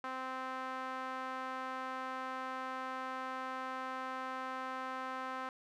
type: tone with band-pass filter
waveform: sawtooth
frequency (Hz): 260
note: C4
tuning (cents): -11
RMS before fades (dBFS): -41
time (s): 0.04-5.49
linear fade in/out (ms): 2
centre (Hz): 1200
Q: 2
effects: none